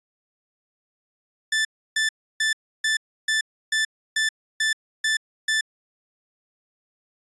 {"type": "tone bursts", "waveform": "sawtooth", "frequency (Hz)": 1760, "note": "A6", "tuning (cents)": 0, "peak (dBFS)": -16, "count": 10, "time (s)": [1.52, 5.61], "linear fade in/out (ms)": 5, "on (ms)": 130, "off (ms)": 310, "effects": ["resampled to 22050 Hz"]}